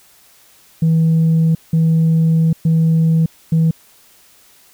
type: tone bursts at uneven times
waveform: sine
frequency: 162.2 Hz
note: E3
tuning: 28 cents flat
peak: -8 dBFS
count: 4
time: 0.82-1.55 / 1.73-2.53 / 2.65-3.26 / 3.52-3.71 s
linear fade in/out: 5 ms
effects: tanh soft clip ceiling -8 dBFS + white hiss -49 dBFS RMS until 4.73 s